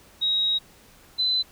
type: tone pair in turn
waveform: sine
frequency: 3801 / 4027 Hz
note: A#7 / B7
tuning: +33 / +33 cents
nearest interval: minor second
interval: 100 cents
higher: second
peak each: -20 dBFS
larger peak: neither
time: 0.21-0.59 / 1.18-1.43 s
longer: first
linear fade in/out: 20 ms
effects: pink hiss -53 dBFS RMS until 1.51 s